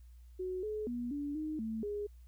sine tone with pitch steps, 369.5 / 426.9 / 241.8 / 288.1 / 308.8 / 221.9 / 412.7 Hz, F#4 / G#4 / B3 / D4 / D#4 / A3 / G#4, -2 / +48 / -36 / -33 / -13 / +15 / -11 cents, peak -35 dBFS, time 0.39-2.07 s, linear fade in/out 10 ms, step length 240 ms, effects added 60 Hz sine -52 dBFS peak until 2.27 s + white hiss -75 dBFS RMS until 2.27 s

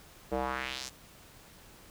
square tone with band-pass filter sweep, 65 Hz, C2, 11 cents flat, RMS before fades -35 dBFS, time 0.31-0.9 s, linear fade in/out 20 ms, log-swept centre 480 to 7100 Hz, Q 1.9, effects pink hiss -55 dBFS RMS until 1.9 s

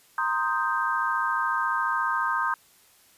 sine chord, C minor seventh, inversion third, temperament equal, 932.3 / 1046.5 / 1244.5 / 1568 Hz, Bb5 / C6 / Eb6 / G6, 0 / 0 / 0 / 0 cents, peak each -30 / -29 / -28 / -28 dBFS, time 0.18-2.54 s, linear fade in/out 2 ms, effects white hiss -58 dBFS RMS until 3.17 s + resampled to 32000 Hz

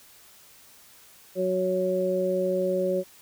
harmonic tone, 185 Hz, F#3, in tune, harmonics 1 / 2 / 3, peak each -31 / -27 / -25 dBFS, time 1.35-3.04 s, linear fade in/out 50 ms, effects white hiss -53 dBFS RMS until 3.21 s

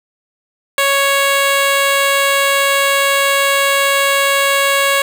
10% pulse tone, 554.4 Hz, C#5, in tune, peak -3 dBFS, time 0.78-5.02 s, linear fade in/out 2 ms, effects none

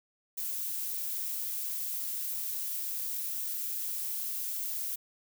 violet noise, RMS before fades -35 dBFS, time 0.37-4.96 s, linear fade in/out 10 ms, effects none

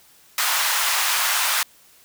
pink high-pass noise, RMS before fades -21 dBFS, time 0.38-1.63 s, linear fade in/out 2 ms, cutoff 900 Hz, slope 24 dB/octave, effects white hiss -53 dBFS RMS until 2.04 s

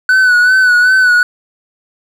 triangle tone with vibrato, 1492 Hz, F#6, 14 cents sharp, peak -4 dBFS, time 0.09-1.23 s, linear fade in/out 2 ms, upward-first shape sine, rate 2.6 Hz, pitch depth 45 cents each way, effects none

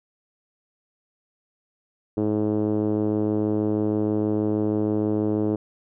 5% pulse tone with low-pass filter, 106.3 Hz, G#2, 41 cents sharp, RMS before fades -23 dBFS, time 2.17-5.56 s, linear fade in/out 5 ms, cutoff 360 Hz, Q 2.2, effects none

